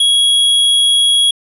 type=tone; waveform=square; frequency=3322 Hz; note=G#7; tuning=in tune; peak=-9 dBFS; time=0-1.31 s; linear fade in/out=5 ms; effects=resampled to 24000 Hz + 8-bit